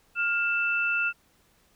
sine tone pair together, 1408 / 2655 Hz, F6 / E7, +14 / +12 cents, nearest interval major seventh, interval 1098 cents, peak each -26 dBFS, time 0.15-1.13 s, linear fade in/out 50 ms, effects pink hiss -64 dBFS RMS until 1.75 s

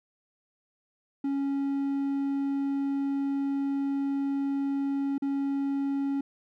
triangle tone with dropouts, 277.2 Hz, C#4, in tune, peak -24 dBFS, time 1.24-6.21 s, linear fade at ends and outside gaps 5 ms, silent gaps 5.181-5.221 s, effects none

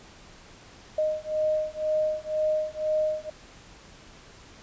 sine beating tone pair, 617 / 619 Hz, D#5 / D#5, -15 / -9 cents, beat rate 2 Hz, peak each -27 dBFS, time 0.98-3.3 s, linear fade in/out 5 ms, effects pink hiss -50 dBFS RMS until 4.62 s + resampled to 16000 Hz

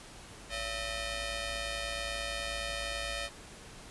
10% pulse ring-modulated tone, 622.3 Hz, D#5, in tune, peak -23 dBFS, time 0.49-3.3 s, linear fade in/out 50 ms, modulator 1190 Hz, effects pink hiss -50 dBFS RMS until 3.9 s + resampled to 24000 Hz

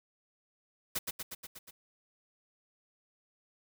white noise with echo, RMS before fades -33 dBFS, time 0.95-0.99 s, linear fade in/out 10 ms, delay 120 ms, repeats 6, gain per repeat -3 dB, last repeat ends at 1.71 s, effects none

